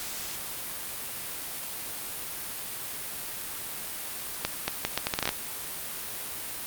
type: accelerating click train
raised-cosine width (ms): 0.2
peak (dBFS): -8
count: 11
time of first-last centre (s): 4.45-5.291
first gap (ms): 230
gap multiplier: 0.74
effects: white hiss -36 dBFS RMS until 6.66 s + Opus 48 kbps